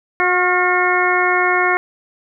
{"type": "harmonic tone with a mistuned harmonic", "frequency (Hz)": 362, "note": "F#4", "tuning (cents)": -38, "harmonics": [1, 2, 3, 4, 5, 6], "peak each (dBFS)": [-20, -20, -20, -20, -20, -20], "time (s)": [0.2, 1.77], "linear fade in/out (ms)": 0, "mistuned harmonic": 4, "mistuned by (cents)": -38, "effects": []}